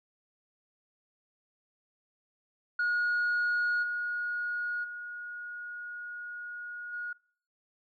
sine tone with level steps, 1444 Hz, F#6, 43 cents flat, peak -24 / -30 / -38 / -34 dBFS, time 2.79-7.13 s, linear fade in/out 5 ms, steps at 3.82 / 4.83 / 6.92 s, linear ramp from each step 20 ms, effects noise-tail reverb RT60 0.5 s tail -23 dB re dry + tanh soft clip ceiling -24 dBFS

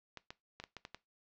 clicks, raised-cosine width 0.2 ms, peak -27 dBFS, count 7, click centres 0.173 / 0.305 / 0.6 / 0.639 / 0.767 / 0.851 / 0.946 s, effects noise-tail reverb RT60 0.2 s tail -19 dB re dry + low-pass 5000 Hz 12 dB/octave

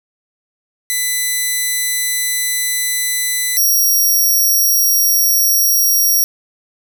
5% pulse tone pair in turn, 2000 / 5657 Hz, B6 / F8, +21 / +21 cents, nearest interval octave + tritone, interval 1800 cents, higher second, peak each -5 dBFS, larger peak neither, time 0.9-3.57 / 3.57-6.24 s, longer neither, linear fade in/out 0 ms, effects 7-bit

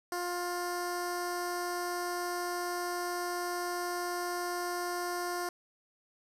10% pulse tone with notch filter, 353.1 Hz, F4, 19 cents sharp, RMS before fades -35 dBFS, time 0.12-5.49 s, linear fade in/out 2 ms, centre 2500 Hz, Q 1, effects resampled to 32000 Hz + 9-bit

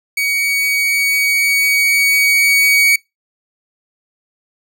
40% pulse tone with level ramp, 2251 Hz, C#7, 26 cents sharp, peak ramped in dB -14 to -8 dBFS, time 0.17-2.96 s, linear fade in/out 5 ms, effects noise-tail reverb RT60 0.2 s tail -25 dB re dry

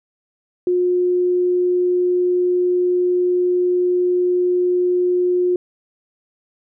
sine tone, 358.9 Hz, F4, 47 cents sharp, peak -14 dBFS, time 0.67-5.56 s, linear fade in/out 2 ms, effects none

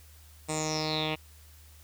10% pulse tone with low-pass filter sweep, 155.56 Hz, D#3, in tune, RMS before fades -31 dBFS, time 0.48-1.16 s, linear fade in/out 20 ms, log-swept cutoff 8400 to 2900 Hz, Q 8.8, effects added 76 Hz sine -52 dBFS peak until 1.83 s + white hiss -58 dBFS RMS until 1.83 s

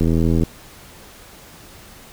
click train, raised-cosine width 3 ms, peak -6 dBFS, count 36, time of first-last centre 0.01-0.435 s, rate 82.3 Hz, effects pink hiss -43 dBFS RMS until 2.12 s

